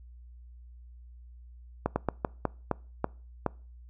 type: slowing click train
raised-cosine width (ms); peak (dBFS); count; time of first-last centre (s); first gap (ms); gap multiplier
1; -12; 8; 1.86-3.463; 100; 1.27
effects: noise-tail reverb RT60 0.4 s tail -24 dB re dry + added 60 Hz sine -47 dBFS peak until 3.89 s